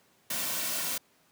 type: noise with comb filter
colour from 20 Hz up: white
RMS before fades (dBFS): -32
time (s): 0.3-0.98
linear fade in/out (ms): 5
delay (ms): 2.4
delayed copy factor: -0.5
effects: pink hiss -65 dBFS RMS until 1.31 s + high-pass 150 Hz 12 dB/octave